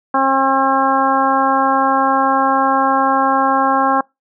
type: harmonic tone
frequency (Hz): 268.8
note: C4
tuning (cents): +47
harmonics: 1 / 2 / 3 / 4 / 5 / 6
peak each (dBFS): -20 / -21 / -16 / -16 / -21 / -25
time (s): 0.14-4.01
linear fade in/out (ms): 5
effects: noise-tail reverb RT60 0.2 s tail -25 dB re dry